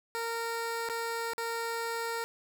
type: tone with dropouts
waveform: 15% pulse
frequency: 461.3 Hz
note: A#4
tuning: 18 cents flat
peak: -26 dBFS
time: 0.15-2.24 s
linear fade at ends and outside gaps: 0 ms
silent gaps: 0.889-0.898 / 1.334-1.38 s
effects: none